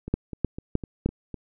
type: two click trains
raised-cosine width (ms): 3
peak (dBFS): -21 / -9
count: 6 / 4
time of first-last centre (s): 0.08-1.343 / 0.14-1.06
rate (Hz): 3.96 / 3.26
effects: none